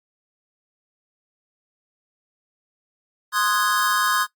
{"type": "chord", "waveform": "square", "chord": "Ab dominant seventh", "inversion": "first", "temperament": "equal", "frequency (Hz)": [1046.5, 1244.5, 1480, 1661.2], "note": ["C6", "Eb6", "Gb6", "Ab6"], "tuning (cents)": [0, 0, 0, 0], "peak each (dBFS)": [-25, -24, -27, -24], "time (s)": [3.32, 4.27], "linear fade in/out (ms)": 50, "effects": ["noise-tail reverb RT60 0.1 s tail -18 dB re dry", "Opus 32 kbps"]}